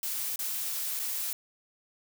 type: noise with dropouts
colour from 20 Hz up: blue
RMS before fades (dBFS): -33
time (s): 0.03-1.33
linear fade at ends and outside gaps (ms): 1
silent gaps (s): 0.359-0.391 / 0.993-0.997
effects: none